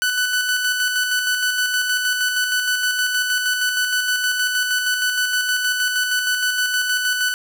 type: tone with tremolo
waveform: sawtooth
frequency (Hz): 1494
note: F#6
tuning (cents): +16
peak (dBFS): -13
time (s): 0.02-7.34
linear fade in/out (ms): 0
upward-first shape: square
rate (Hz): 6.4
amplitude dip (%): 35
effects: none